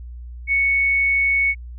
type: tone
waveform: sine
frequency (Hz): 2217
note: C#7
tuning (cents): 0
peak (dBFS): -15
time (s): 0.47-1.55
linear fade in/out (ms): 50
effects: added 60 Hz sine -32 dBFS peak until 1.78 s